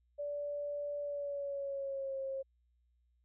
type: tone with pitch glide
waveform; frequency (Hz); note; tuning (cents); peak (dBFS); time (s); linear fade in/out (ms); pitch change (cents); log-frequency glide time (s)
sine; 580 to 538; D5 to C5; -22 to +48; -36; 0.18-2.43; 20; -130; 1-2.18
effects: added 60 Hz sine -70 dBFS peak until 3.24 s